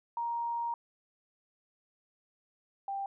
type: tone pair in turn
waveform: sine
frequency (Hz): 938 / 788.8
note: A#5 / G5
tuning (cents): +11 / +11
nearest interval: minor third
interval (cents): 300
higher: first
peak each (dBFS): -31 / -33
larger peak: first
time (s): 0.17-0.74 / 2.88-3.06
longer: first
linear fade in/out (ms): 2
effects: none